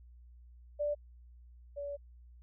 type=tone pair in turn; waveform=sine; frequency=587.3 / 571.2 Hz; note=D5 / D5; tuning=0 / -48 cents; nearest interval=unison; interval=48 cents; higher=first; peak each=-30 / -37 dBFS; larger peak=first; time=0.79-0.95 / 1.76-1.97 s; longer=second; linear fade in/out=20 ms; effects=added 60 Hz sine -53 dBFS peak until 2.42 s